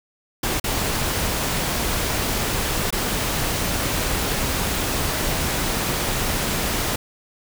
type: noise with dropouts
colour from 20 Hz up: pink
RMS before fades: -23 dBFS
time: 0.43-6.96 s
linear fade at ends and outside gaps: 5 ms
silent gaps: 0.599-0.64 / 2.906-2.925 s
effects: none